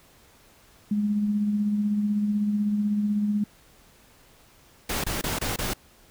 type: tone with tremolo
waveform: sine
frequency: 207.7 Hz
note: G#3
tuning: in tune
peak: -20 dBFS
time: 0.91-3.44 s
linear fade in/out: 5 ms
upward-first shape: sine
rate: 16 Hz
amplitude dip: 35%
type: noise bursts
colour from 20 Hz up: pink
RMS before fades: -28 dBFS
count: 5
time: 4.89-5.736 s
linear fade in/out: 5 ms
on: 150 ms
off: 24 ms
effects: pink hiss -56 dBFS RMS until 6.1 s